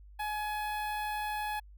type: tone with notch filter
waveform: sawtooth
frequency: 844 Hz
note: G#5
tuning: 28 cents sharp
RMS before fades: -35 dBFS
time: 0.19-1.6 s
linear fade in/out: 10 ms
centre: 6500 Hz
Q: 0.65
effects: added 50 Hz sine -50 dBFS peak until 1.77 s